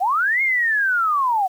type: linear two-way sweep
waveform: sine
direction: up then down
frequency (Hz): 680 to 2169 to 724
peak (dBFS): -16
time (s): 0-1.48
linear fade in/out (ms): 20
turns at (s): 0.42
effects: 8-bit